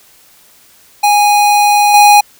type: tone with level steps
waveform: square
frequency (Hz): 826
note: G#5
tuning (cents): -10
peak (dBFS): -7 / -3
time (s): 1.03-2.21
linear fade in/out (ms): 10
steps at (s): 1.94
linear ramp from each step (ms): 2
effects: white hiss -45 dBFS RMS until 2.39 s